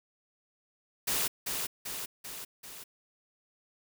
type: noise with echo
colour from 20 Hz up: white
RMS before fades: -30 dBFS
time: 1.07-1.28 s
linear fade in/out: 10 ms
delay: 390 ms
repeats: 4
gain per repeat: -4 dB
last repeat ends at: 2.84 s
effects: none